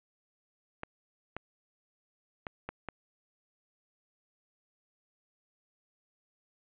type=clicks; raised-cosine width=0.5 ms; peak=-22 dBFS; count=5; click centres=0.834 / 1.366 / 2.468 / 2.69 / 2.887 s; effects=resampled to 8000 Hz + 9-bit